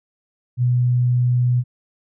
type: tone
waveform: sine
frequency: 123.47 Hz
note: B2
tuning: in tune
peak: -14 dBFS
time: 0.57-1.64 s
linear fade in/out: 50 ms
effects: none